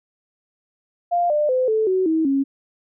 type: tone with pitch steps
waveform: sine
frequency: 698.5 / 597.6 / 511.3 / 437.5 / 374.3 / 320.3 / 274 Hz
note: F5 / D5 / C5 / A4 / F#4 / E4 / C#4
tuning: 0 / +30 / -40 / -10 / +20 / -50 / -20 cents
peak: -16 dBFS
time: 1.11-2.44 s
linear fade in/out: 20 ms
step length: 190 ms
effects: none